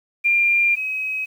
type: tone pair in turn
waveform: sine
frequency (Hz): 2392 / 2541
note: D7 / D#7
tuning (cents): +31 / +36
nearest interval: minor second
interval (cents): 105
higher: second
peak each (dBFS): -14 / -22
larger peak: first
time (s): 0.24-0.76 / 0.76-1.26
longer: first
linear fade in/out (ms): 20
effects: 8-bit